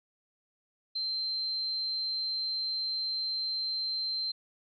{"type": "tone", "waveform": "sine", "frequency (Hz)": 4124, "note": "C8", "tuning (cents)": -26, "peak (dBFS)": -30, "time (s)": [0.95, 4.32], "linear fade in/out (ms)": 10, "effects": []}